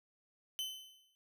40% pulse tone with exponential decay, 3045 Hz, F#7, 49 cents sharp, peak -34 dBFS, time 0.59-1.15 s, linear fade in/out 0 ms, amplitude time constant 120 ms, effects none

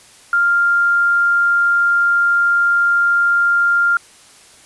sine tone, 1396.9 Hz, F6, in tune, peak -11 dBFS, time 0.33-3.97 s, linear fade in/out 2 ms, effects white hiss -45 dBFS RMS until 4.65 s + resampled to 24000 Hz

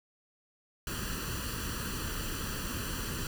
pink noise with comb filter, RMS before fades -36 dBFS, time 0.87-3.27 s, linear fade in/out 2 ms, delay 0.68 ms, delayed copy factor +0.75, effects none

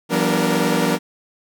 sawtooth tone cluster, 168.8 / 191.5 / 241.9 / 292.3 / 465.7 Hz, E3 / G3 / B3 / D4 / A#4, +41 / -40 / -36 / -8 / -2 cents, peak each -19 dBFS, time 0.09-0.99 s, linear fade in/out 50 ms, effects none

